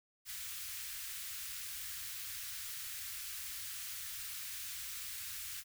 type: band-stop noise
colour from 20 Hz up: white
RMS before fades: -44 dBFS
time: 0.25-5.64 s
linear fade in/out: 50 ms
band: 110 to 1400 Hz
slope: 24 dB/octave
effects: none